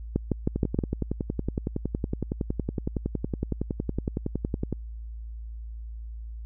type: two click trains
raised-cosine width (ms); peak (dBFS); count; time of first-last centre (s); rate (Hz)
3; -14 / -10; 46 / 5; 0.56-4.727 / 0.16-0.789; 10.8 / 6.36
effects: added 56 Hz sine -35 dBFS peak until 6.45 s